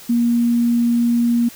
sine tone, 236.6 Hz, A#3, 26 cents sharp, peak -13 dBFS, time 0.09-1.49 s, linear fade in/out 10 ms, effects white hiss -40 dBFS RMS until 1.55 s

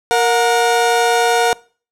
30% pulse tone pair together, 466.2 / 724.5 Hz, A#4 / F#5, 0 / -37 cents, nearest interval minor sixth, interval 763 cents, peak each -12 dBFS, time 0.11-1.53 s, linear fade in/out 0 ms, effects noise-tail reverb RT60 0.4 s tail -23 dB re dry + low-pass 11000 Hz 12 dB/octave

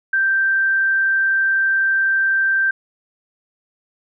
sine tone, 1568 Hz, G6, in tune, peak -14 dBFS, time 0.13-2.71 s, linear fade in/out 5 ms, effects none

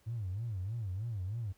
triangle tone with vibrato, 103.83 Hz, G#2, in tune, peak -31 dBFS, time 0.06-1.53 s, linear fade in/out 20 ms, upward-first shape sine, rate 3.2 Hz, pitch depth 240 cents each way, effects tanh soft clip ceiling -32 dBFS + pink hiss -69 dBFS RMS until 1.57 s

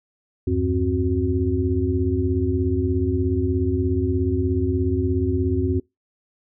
sine tone cluster, 79.8 / 96.6 / 264.4 / 368.6 Hz, D#2 / G2 / C4 / F#4, +44 / -25 / +18 / -7 cents, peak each -24 dBFS, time 0.47-5.8 s, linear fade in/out 5 ms, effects noise-tail reverb RT60 0.2 s tail -25 dB re dry

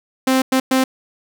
sawtooth tone bursts at uneven times, 261.6 Hz, C4, in tune, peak -9 dBFS, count 3, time 0.27-0.42 / 0.52-0.6 / 0.71-0.84 s, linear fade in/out 5 ms, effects none

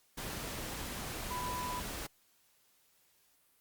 sine tone in noise, 993 Hz, B5, 9 cents sharp, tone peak -37 dBFS, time 1.3-1.8 s, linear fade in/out 10 ms, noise pink, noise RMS -41 dBFS, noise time 0.17-2.07 s, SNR +1 dB, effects white hiss -70 dBFS RMS until 3.6 s + Opus 48 kbps

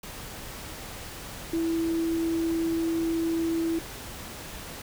sine tone in noise, 329.6 Hz, E4, in tune, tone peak -24 dBFS, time 1.53-3.79 s, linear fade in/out 5 ms, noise pink, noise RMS -40 dBFS, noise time 0.03-4.82 s, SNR +13 dB, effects none

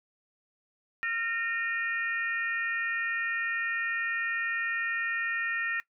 harmonic tone with a mistuned harmonic, 460 Hz, A#4, 23 cents flat, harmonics 3 / 4 / 5 / 6, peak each -36 / -30 / -36 / -44 dBFS, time 1.03-5.8 s, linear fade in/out 0 ms, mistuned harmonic 5, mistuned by +96 cents, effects noise-tail reverb RT60 0.1 s tail -19 dB re dry

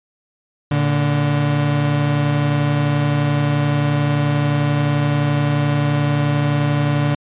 35% pulse tone pair together, 114 / 145.49 Hz, A#2 / D3, -38 / -16 cents, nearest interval major third, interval 422 cents, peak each -21 / -14 dBFS, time 0.71-7.15 s, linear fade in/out 5 ms, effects resampled to 8000 Hz

